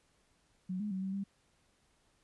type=tone with pitch steps; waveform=sine; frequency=184.7 / 209.2 / 188.9 / 191.6 / 197.5 Hz; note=F#3 / G#3 / F#3 / G3 / G3; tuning=-3 / +13 / +36 / -39 / +13 cents; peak=-34 dBFS; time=0.69-1.24 s; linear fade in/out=10 ms; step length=110 ms; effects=pink hiss -72 dBFS RMS until 2.23 s + resampled to 24000 Hz